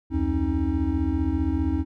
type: tone cluster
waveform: triangle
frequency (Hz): 70.5 / 85.7 / 270.3 / 315.1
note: C#2 / F2 / C#4 / D#4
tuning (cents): +30 / -32 / -44 / +22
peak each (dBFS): -25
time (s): 0.1-1.85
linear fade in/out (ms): 50
effects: none